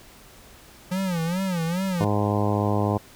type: tone with vibrato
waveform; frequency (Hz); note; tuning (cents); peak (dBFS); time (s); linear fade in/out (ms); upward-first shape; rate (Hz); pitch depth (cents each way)
square; 177.4; F3; +27; -24; 0.91-2.05; 10; sine; 2.4; 150
type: harmonic tone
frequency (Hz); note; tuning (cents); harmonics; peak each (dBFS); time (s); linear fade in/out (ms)
103.3; G#2; -9; 1 / 2 / 3 / 4 / 5 / 6 / 7 / 8 / 9 / 10; -24 / -27 / -29 / -30 / -31 / -32 / -32 / -33 / -34 / -34; 2-2.98; 10
effects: pink hiss -49 dBFS RMS until 3.15 s